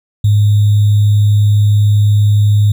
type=tone with sample-and-hold; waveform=sine; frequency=103.83 Hz; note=G#2; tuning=in tune; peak=-6 dBFS; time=0.24-2.72 s; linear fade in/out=5 ms; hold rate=3675 Hz; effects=none